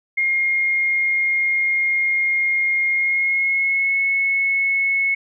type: tone with pitch glide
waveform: sine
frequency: 2134 to 2194 Hz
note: C7 to C#7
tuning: +34 to -18 cents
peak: -16 dBFS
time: 0.17-5.15 s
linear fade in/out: 10 ms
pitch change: +48 cents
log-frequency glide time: 2.89-3.99 s
effects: none